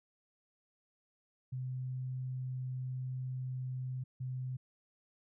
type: tone bursts at uneven times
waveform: sine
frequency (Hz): 128.5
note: C3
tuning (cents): -31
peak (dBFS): -36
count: 2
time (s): 1.52-4.04 / 4.2-4.57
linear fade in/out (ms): 10
effects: none